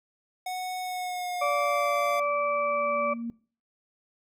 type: tone with pitch glide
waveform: square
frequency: 737 to 696 Hz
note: F#5 to F5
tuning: -7 to -6 cents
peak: -31 dBFS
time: 0.46-2.2 s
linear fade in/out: 5 ms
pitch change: -99 cents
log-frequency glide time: 0.81-1.92 s
type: harmonic tone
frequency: 580 Hz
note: D5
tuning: 22 cents flat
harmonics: 1 / 2 / 4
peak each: -27 / -27 / -33 dBFS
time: 1.41-3.14 s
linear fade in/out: 10 ms
type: tone with exponential growth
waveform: sine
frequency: 233.1 Hz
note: A#3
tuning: in tune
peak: -29 dBFS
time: 1.82-3.3 s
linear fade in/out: 0 ms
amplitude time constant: 320 ms
effects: noise-tail reverb RT60 0.4 s tail -21 dB re dry